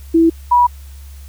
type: tone pair in turn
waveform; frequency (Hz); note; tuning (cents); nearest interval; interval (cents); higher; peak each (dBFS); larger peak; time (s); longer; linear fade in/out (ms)
sine; 329.6 / 972.4; E4 / B5; 0 / -27; octave + perfect fifth; 1873; second; -7; neither; 0.14-0.3 / 0.51-0.67; neither; 10
effects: added 69 Hz sine -32 dBFS peak until 1.28 s + white hiss -47 dBFS RMS until 1.28 s